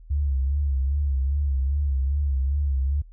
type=tone with vibrato; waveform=sine; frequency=69.3 Hz; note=C#2; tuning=in tune; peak=-20 dBFS; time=0.1-3.02 s; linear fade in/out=10 ms; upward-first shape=sine; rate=2.5 Hz; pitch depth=85 cents each way; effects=added 40 Hz sine -43 dBFS peak until 3.12 s